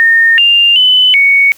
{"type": "tone with pitch steps", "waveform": "sine", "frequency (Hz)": [1830, 2798, 3012, 2228], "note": ["A#6", "F7", "F#7", "C#7"], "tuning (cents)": [-32, 3, 30, 8], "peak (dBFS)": -4, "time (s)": [0, 1.52], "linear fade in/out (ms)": 0, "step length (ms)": 380, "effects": ["white hiss -43 dBFS RMS until 1.57 s"]}